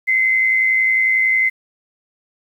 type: tone pair together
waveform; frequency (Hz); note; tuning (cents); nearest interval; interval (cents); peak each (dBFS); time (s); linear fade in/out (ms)
sine; 2057 / 2168; C7 / C#7; -30 / -39; minor second; 91; -13 / -23; 0.07-1.5; 20
effects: 8-bit